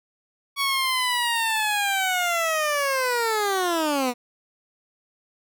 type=linear sweep; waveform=15% pulse; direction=down; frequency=1124 to 237.5 Hz; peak=-15 dBFS; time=0.56-4.14 s; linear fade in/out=50 ms; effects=none